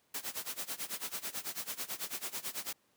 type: noise with tremolo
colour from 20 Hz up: white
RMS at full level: -37 dBFS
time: 0.14-2.73 s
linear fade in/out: 5 ms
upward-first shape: sine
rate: 9.1 Hz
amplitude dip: 90%
effects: pink hiss -72 dBFS RMS until 2.96 s + high-pass 150 Hz 12 dB/octave